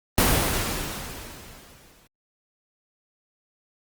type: noise with exponential decay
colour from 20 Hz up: pink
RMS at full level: -17 dBFS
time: 0.18-2.07 s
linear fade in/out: 0 ms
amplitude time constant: 410 ms
effects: Opus 24 kbps